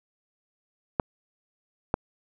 clicks, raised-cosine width 1 ms, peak -8 dBFS, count 2, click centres 0.998 / 1.941 s, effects none

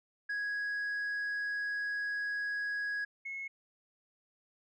sine tone pair in turn, 1661.2 / 2179 Hz, G#6 / C#7, 0 / -30 cents, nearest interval perfect fourth, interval 470 cents, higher second, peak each -30 / -37 dBFS, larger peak first, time 0.29-3.05 / 3.25-3.48 s, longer first, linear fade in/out 10 ms, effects tanh soft clip ceiling -32 dBFS

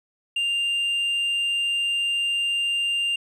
sine tone with tanh clipping, 2794 Hz, F7, in tune, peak -22 dBFS, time 0.36-3.16 s, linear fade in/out 5 ms, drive 3 dB, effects none

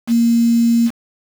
sine tone with quantisation, 233.1 Hz, A#3, in tune, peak -10 dBFS, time 0.07-0.91 s, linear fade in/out 50 ms, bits 5, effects none

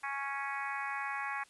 harmonic tone, 277.2 Hz, C#4, in tune, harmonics 3 / 4 / 5 / 6 / 7 / 8 / 9, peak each -41 / -40 / -46 / -41 / -43 / -44 / -48 dBFS, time 0.03-1.44 s, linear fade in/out 10 ms, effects white hiss -63 dBFS RMS until 1.49 s + resampled to 24000 Hz

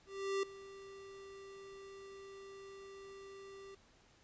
square tone with ADSR envelope, 392 Hz, G4, in tune, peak -33 dBFS, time 0.06-3.75 s, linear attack 370 ms, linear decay 4 ms, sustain -18 dB, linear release 6 ms, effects pink hiss -67 dBFS RMS until 4.23 s + resampled to 16000 Hz

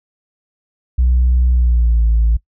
sine tone with pitch glide, 62 to 55.88 Hz, B1 to A1, +7 to +27 cents, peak -8 dBFS, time 0.98-2.37 s, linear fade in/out 10 ms, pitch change -180 cents, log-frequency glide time 1.51-2.06 s, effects noise-tail reverb RT60 0.1 s tail -21 dB re dry + tanh soft clip ceiling -7 dBFS

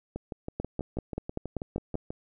two click trains, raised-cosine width 2 ms, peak -21 / -17 dBFS, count 13 / 8, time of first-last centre 0.16-2.105 / 0.6-1.954 s, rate 6.17 / 5.17 Hz, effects none

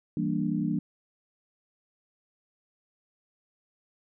sine chord, E half-diminished seventh, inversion none, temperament equal, 164.81 / 196 / 233.1 / 293.7 Hz, E3 / G3 / Bb3 / D4, 0 / 0 / 0 / 0 cents, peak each -31 dBFS, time 0.17-0.79 s, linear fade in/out 2 ms, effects none

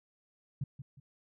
sine tone with echo, 136.3 Hz, C#3, 29 cents flat, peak -31 dBFS, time 0.61-0.64 s, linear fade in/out 5 ms, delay 180 ms, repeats 2, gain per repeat -10 dB, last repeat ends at 1 s, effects none

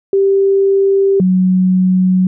sine tone pair in turn, 392 / 185 Hz, G4 / F#3, 0 / 0 cents, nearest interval octave + minor second, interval 1300 cents, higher first, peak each -8 dBFS, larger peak neither, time 0.13-1.2 / 1.2-2.27 s, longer neither, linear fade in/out 2 ms, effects none

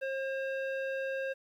square tone with low-pass filter, 536 Hz, C5, 42 cents sharp, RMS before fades -35 dBFS, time 0.01-1.34 s, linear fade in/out 20 ms, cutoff 2200 Hz, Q 1.9, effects 11-bit

